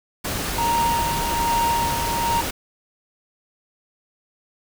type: noise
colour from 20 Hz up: pink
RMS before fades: -26 dBFS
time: 0.24-2.51 s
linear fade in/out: 10 ms
type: tone with tremolo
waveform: triangle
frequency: 932.3 Hz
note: A#5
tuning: in tune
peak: -16 dBFS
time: 0.58-2.41 s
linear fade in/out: 5 ms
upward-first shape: sine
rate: 1.2 Hz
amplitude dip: 55%
effects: none